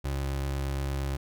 30% pulse tone, 68.6 Hz, C#2, 17 cents flat, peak -26 dBFS, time 0.04-1.17 s, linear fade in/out 10 ms, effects none

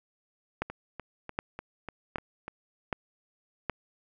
two click trains, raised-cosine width 0.5 ms, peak -23 / -14 dBFS, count 7 / 5, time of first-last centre 0.7-2.48 / 0.62-3.697 s, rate 3.37 / 1.3 Hz, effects none

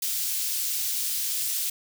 white high-pass noise, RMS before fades -28 dBFS, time 0.02-1.7 s, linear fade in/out 5 ms, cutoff 3700 Hz, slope 12 dB/octave, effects none

